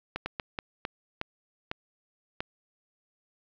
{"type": "slowing click train", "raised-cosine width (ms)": 0.3, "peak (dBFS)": -15, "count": 8, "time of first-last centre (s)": [0.16, 2.405], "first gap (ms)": 100, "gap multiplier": 1.38, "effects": ["low-pass 4000 Hz 12 dB/octave", "9-bit"]}